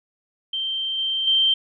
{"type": "tone with level steps", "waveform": "sine", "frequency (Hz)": 3136, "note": "G7", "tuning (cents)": 0, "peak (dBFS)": [-23, -21, -15], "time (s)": [0.53, 1.54], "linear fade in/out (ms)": 5, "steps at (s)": [0.98, 1.27], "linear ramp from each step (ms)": 5, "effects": []}